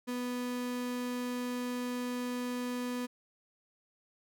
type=tone; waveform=35% pulse; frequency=246.9 Hz; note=B3; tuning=in tune; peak=-32 dBFS; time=0.07-3.07 s; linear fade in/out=20 ms; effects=none